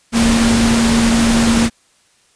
sine tone in noise, 230.4 Hz, A#3, 20 cents flat, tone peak -11 dBFS, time 0.12-1.7 s, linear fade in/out 50 ms, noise pink, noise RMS -17 dBFS, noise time 0.12-1.7 s, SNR +3 dB, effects white hiss -55 dBFS RMS until 2.35 s + resampled to 22050 Hz

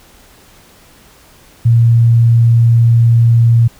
sine tone, 116.54 Hz, A#2, in tune, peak -5 dBFS, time 1.65-3.68 s, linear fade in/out 10 ms, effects pink hiss -44 dBFS RMS until 3.79 s

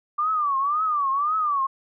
sine tone with vibrato, 1174.7 Hz, D6, in tune, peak -20 dBFS, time 0.18-1.67 s, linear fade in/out 10 ms, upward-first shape triangle, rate 1.9 Hz, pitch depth 180 cents each way, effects none

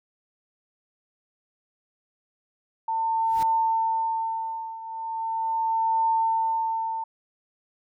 sine tone with tremolo, 899 Hz, A5, 37 cents sharp, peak -19 dBFS, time 2.88-7.04 s, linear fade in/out 5 ms, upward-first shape triangle, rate 0.39 Hz, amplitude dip 85%
pink noise with exponential growth, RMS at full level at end -35 dBFS, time 3.2-3.43 s, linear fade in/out 2 ms, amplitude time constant 49 ms
effects none

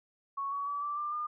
sine tone with pitch steps, 1108.7 / 1128.1 / 1147.8 / 1167.9 / 1188.3 / 1209 Hz, C#6 / C#6 / D6 / D6 / D6 / D6, 0 / +30 / -40 / -10 / +20 / +50 cents, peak -32 dBFS, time 0.37-1.27 s, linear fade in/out 10 ms, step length 150 ms, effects none

